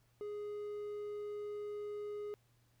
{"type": "tone", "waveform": "triangle", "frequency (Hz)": 415.4, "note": "G#4", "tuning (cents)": 0, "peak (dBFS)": -38, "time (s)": [0.21, 2.34], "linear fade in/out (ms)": 0, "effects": ["added 118 Hz sine -70 dBFS peak until 2.8 s", "pink hiss -75 dBFS RMS until 2.8 s"]}